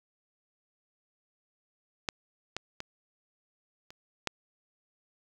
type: clicks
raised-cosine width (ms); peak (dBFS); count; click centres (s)
0.2; -12 / -16 / -20 / -29 / -12; 5; 2.088 / 2.566 / 2.804 / 3.905 / 4.273
effects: 8-bit